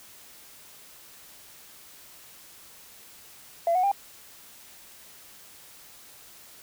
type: tone with pitch steps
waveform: sine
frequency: 678 / 735.1 / 797 Hz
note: E5 / F#5 / G5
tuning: +49 / -11 / +28 cents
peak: -19 dBFS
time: 3.67-3.916 s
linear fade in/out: 2 ms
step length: 82 ms
effects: tanh soft clip ceiling -16 dBFS + white hiss -50 dBFS RMS until 6.62 s